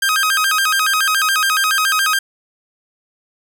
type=tone with vibrato; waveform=sawtooth; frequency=1416 Hz; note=F6; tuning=23 cents sharp; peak=-10 dBFS; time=0.02-2.19 s; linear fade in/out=5 ms; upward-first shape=square; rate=7.1 Hz; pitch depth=200 cents each way; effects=none